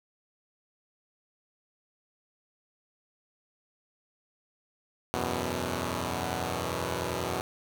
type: chord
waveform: 5% pulse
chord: E suspended second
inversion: none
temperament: equal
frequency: 82.41 / 92.5 / 123.47 Hz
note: E2 / F#2 / B2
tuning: 0 / 0 / 0 cents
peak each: -23 dBFS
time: 5.14-7.41 s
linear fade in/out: 0 ms
effects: none